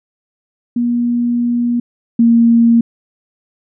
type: tone pair in turn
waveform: sine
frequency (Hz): 239.5 / 232.5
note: A#3 / A#3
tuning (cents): +47 / -4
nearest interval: minor second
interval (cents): 51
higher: first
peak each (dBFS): -12 / -6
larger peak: second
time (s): 0.76-1.8 / 2.19-2.81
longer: first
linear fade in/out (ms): 5
effects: none